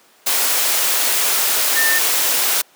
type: tone in noise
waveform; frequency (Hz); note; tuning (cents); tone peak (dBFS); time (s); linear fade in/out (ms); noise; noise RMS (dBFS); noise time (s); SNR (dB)
sine; 1802; A6; +41; -16; 1.76-1.99; 10; white; -17; 0.26-2.62; -2
effects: pink hiss -51 dBFS RMS until 2.75 s + high-pass 400 Hz 12 dB/octave